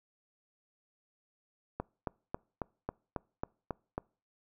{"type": "click train", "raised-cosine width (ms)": 1, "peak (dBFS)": -20, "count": 9, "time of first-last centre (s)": [1.8, 3.98], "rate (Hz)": 3.67, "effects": ["noise-tail reverb RT60 0.4 s tail -26 dB re dry"]}